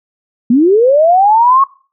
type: linear sweep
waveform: sine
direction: up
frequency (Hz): 224.2 to 1108.7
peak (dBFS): -5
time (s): 0.5-1.64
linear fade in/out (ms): 5
effects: noise-tail reverb RT60 0.4 s tail -22 dB re dry